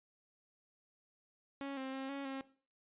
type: tone with pitch steps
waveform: sawtooth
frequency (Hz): 276.8 / 264.7 / 267.4 / 277.7 / 268.9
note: C#4 / C4 / C4 / C#4 / C4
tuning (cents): -2 / +20 / +38 / +3 / +47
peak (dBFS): -36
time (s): 1.61-2.41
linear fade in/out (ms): 0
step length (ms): 160
effects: noise-tail reverb RT60 0.4 s tail -17 dB re dry + resampled to 8000 Hz